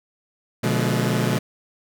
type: chord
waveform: sawtooth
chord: B diminished seventh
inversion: none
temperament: just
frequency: 123.47 / 148.16 / 177.8 / 213.4 Hz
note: B2 / D3 / F3 / Ab3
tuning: 0 / +16 / +31 / +47 cents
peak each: -19 / -22 / -22 / -21 dBFS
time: 0.63-1.39 s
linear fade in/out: 10 ms
effects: none